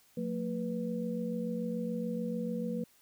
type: tone cluster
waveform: sine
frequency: 180.5 / 227.4 / 490.2 Hz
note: F#3 / A#3 / B4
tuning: -43 / -43 / -13 cents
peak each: -37 / -35 / -38 dBFS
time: 0.17-2.84 s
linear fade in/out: 5 ms
effects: white hiss -65 dBFS RMS until 3.01 s